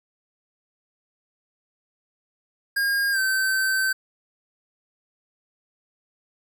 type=tone with pitch glide; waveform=square; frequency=1620 to 1543.3 Hz; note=G#6 to G6; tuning=-43 to -27 cents; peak=-21 dBFS; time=2.76-3.93 s; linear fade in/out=10 ms; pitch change=-84 cents; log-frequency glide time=3.12-3.19 s; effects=none